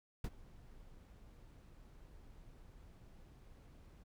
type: noise with ADSR envelope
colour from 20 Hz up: brown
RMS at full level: -36 dBFS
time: 0.24-4.04 s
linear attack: 4 ms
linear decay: 46 ms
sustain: -22 dB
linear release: 21 ms
effects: none